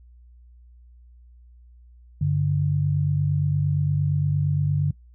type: tone pair together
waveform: sine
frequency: 97.14 / 145.8 Hz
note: G2 / D3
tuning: -15 / -12 cents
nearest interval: perfect fifth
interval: 703 cents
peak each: -25 / -20 dBFS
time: 2.21-4.91 s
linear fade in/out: 5 ms
effects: noise-tail reverb RT60 0.1 s tail -21 dB re dry + added 60 Hz sine -47 dBFS peak until 5.14 s